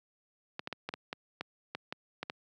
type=clicks; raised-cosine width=0.3 ms; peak=-20 dBFS; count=11; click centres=0.594 / 0.674 / 0.727 / 0.89 / 0.939 / 1.129 / 1.41 / 1.75 / 1.925 / 2.23 / 2.299 s; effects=high-pass 150 Hz 12 dB/octave